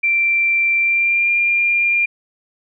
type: tone with pitch glide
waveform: sine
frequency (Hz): 2354 to 2397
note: D7 to D7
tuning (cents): +3 to +35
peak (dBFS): -13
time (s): 0.03-2.06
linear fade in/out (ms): 10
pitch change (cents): +32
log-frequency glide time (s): 0.8-1.3
effects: none